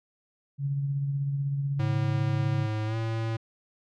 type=tone with tremolo; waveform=sine; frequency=140 Hz; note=C#3; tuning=18 cents sharp; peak=-24 dBFS; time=0.58-2.68 s; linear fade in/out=50 ms; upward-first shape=triangle; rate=16 Hz; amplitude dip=40%
type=tone with pitch glide; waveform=square; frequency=108 to 112.78 Hz; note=A2 to A2; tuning=-32 to +43 cents; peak=-28 dBFS; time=1.79-3.37 s; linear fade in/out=10 ms; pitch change=+75 cents; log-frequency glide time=2.86-2.96 s
effects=low-pass 4000 Hz 12 dB/octave